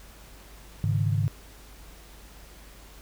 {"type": "chord", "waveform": "sine", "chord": "Ab suspended fourth", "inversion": "none", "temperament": "equal", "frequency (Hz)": [103.83, 138.59, 155.56], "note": ["Ab2", "Db3", "Eb3"], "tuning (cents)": [0, 0, 0], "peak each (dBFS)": [-24, -28, -29], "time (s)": [0.84, 1.28], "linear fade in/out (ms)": 0, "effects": ["added 50 Hz sine -48 dBFS peak until 3.01 s", "pink hiss -51 dBFS RMS until 3.01 s"]}